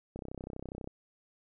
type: click train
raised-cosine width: 2 ms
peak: -27 dBFS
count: 24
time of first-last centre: 0.16-0.874 s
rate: 32.2 Hz
effects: none